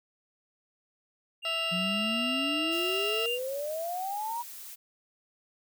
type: tone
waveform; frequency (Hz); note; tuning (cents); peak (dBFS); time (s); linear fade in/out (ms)
triangle; 2794; F7; 0; -28; 1.42-3.39; 50
type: harmonic tone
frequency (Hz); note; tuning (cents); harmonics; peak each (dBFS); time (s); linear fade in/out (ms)
659.3; E5; 0; 1 / 2 / 3 / 4 / 5 / 6 / 7 / 8; -37 / -38 / -46 / -45 / -47 / -43 / -48 / -44; 1.45-3.26; 2
type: exponential sweep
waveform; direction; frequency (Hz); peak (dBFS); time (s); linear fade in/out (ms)
sine; up; 174.61 to 972; -31; 1.71-4.43; 20
type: noise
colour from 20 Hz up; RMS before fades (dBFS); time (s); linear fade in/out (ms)
blue; -44; 2.71-4.76; 20
effects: none